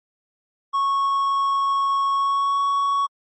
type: tone with pitch glide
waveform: triangle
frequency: 1103 to 1117.1 Hz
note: C#6 to C#6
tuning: -9 to +13 cents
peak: -16 dBFS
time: 0.73-3.07 s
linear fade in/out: 20 ms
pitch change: +22 cents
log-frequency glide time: 2.12-2.62 s
effects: MP3 32 kbps